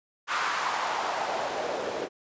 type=noise with band-pass filter sweep; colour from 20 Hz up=white; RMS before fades=-30 dBFS; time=0.27-2.09 s; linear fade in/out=50 ms; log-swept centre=1300 to 450 Hz; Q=2.4; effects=resampled to 16000 Hz